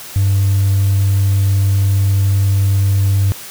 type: tone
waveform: triangle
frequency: 98 Hz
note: G2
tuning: in tune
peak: -7 dBFS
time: 0.16-3.32 s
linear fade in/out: 0 ms
effects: tanh soft clip ceiling -6 dBFS + white hiss -32 dBFS RMS until 3.5 s